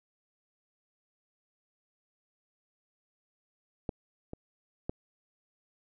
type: clicks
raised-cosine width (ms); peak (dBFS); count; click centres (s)
2; -19 / -26 / -19; 3; 3.892 / 4.334 / 4.895
effects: none